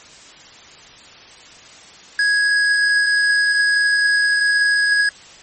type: tone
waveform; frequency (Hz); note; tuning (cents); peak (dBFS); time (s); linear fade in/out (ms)
square; 1661.2; G#6; 0; -14; 2.19-5.09; 2
effects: white hiss -42 dBFS RMS until 5.42 s + MP3 32 kbps